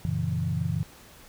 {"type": "chord", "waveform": "sine", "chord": "F# dominant seventh", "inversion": "none", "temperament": "equal with one note detuned", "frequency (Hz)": [92.5, 117.35, 138.59, 164.81], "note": ["F#2", "A#2", "C#3", "E3"], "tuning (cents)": [0, 12, 0, 0], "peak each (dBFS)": [-31, -32, -31, -29], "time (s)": [0.05, 0.83], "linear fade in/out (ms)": 0, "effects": ["pink hiss -51 dBFS RMS until 1.28 s"]}